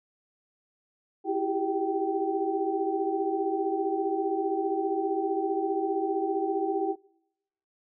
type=tone cluster; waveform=sine; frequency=330.9 / 384.9 / 400.1 / 777 Hz; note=E4 / G4 / G4 / G5; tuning=+7 / -32 / +35 / -16 cents; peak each=-31 dBFS; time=1.24-6.96 s; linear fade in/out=50 ms; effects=noise-tail reverb RT60 0.9 s tail -26 dB re dry